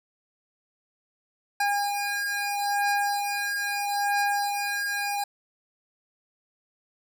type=beating tone pair; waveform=25% pulse; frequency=812 / 812.77 Hz; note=G#5 / G#5; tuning=-39 / -38 cents; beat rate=0.77 Hz; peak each=-24 dBFS; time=1.6-5.24 s; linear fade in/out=5 ms; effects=none